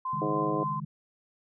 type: tone with tremolo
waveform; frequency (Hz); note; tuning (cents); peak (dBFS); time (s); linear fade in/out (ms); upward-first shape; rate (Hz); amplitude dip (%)
sine; 1035; C6; -19; -28; 0.05-0.8; 5; triangle; 3.6; 40
type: chord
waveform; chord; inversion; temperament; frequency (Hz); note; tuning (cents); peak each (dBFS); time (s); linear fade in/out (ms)
sine; C# suspended second; none; equal with one note detuned; 138.59 / 155.56 / 206.3; C#3 / D#3 / G#3; 0 / 0 / -11; -39 / -36 / -40; 0.13-0.85; 5
type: harmonic tone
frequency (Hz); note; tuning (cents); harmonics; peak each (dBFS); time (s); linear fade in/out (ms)
105; G#2; +19; 3 / 4 / 5 / 6 / 7; -31 / -33 / -35 / -37 / -38; 0.21-0.64; 10
effects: none